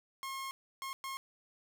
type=tone bursts at uneven times; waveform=sawtooth; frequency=1076 Hz; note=C6; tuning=48 cents sharp; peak=-35 dBFS; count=3; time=0.23-0.51 / 0.82-0.93 / 1.04-1.17 s; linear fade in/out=0 ms; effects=none